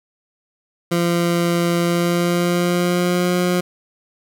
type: tone with pitch glide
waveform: 20% pulse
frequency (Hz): 171.9 to 178.68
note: F3 to F3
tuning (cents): -27 to +40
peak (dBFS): -11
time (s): 0.91-3.61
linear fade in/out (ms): 10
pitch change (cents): +67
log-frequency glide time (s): 1.82-3.33
effects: none